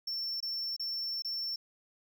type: tone with dropouts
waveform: triangle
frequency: 5410 Hz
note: E8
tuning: 44 cents sharp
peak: -32 dBFS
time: 0.07-1.56 s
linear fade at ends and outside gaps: 5 ms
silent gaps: 0.404-0.426 / 0.765-0.796 / 1.222-1.247 s
effects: none